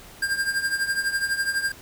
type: tone with tremolo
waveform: square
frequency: 1600 Hz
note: G6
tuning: 35 cents sharp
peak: -20 dBFS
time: 0.22-1.72 s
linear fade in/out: 5 ms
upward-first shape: triangle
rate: 12 Hz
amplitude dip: 80%
effects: pink hiss -46 dBFS RMS until 1.81 s